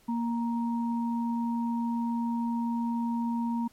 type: tone pair together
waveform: sine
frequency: 234.1 / 936.4 Hz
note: A#3 / A#5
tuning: +8 / +8 cents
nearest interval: 2 octaves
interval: 2400 cents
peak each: -27 / -35 dBFS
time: 0.08-3.68 s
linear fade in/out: 10 ms
effects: pink hiss -62 dBFS RMS until 3.72 s + MP3 64 kbps